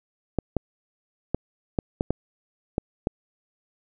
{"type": "clicks", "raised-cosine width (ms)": 2, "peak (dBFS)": -9, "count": 8, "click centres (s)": [0.387, 0.567, 1.346, 1.788, 2.009, 2.106, 2.781, 3.071], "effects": []}